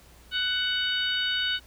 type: harmonic tone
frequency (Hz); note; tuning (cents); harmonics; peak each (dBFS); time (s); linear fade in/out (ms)
744; F#5; +9; 2 / 3 / 4 / 5 / 6; -29 / -39 / -28 / -31 / -39; 0.31-1.6; 50
effects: added 60 Hz sine -54 dBFS peak until 1.66 s + pink hiss -55 dBFS RMS until 1.66 s